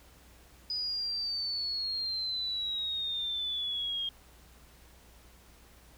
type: exponential sweep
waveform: sine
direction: down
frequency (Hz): 4980 to 3226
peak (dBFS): -31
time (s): 0.7-4.09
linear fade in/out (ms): 2
effects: added 60 Hz sine -58 dBFS peak until 5.97 s + pink hiss -59 dBFS RMS until 5.97 s